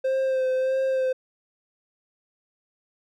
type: tone with vibrato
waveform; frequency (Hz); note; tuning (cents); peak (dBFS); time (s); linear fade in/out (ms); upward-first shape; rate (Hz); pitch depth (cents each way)
triangle; 523.3; C5; 0; -19; 0.04-1.13; 10; sine; 1.6; 24
effects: none